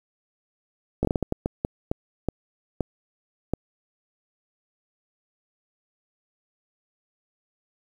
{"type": "slowing click train", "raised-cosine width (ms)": 2, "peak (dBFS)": -10, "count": 13, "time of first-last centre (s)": [1.03, 3.536], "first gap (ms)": 18, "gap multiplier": 1.4, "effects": ["8-bit"]}